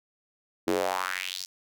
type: tone with high-pass filter sweep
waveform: square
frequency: 46.25 Hz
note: F#1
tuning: in tune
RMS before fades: -30 dBFS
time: 0.67-1.46 s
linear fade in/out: 10 ms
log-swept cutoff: 310 to 5600 Hz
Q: 3.3
effects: none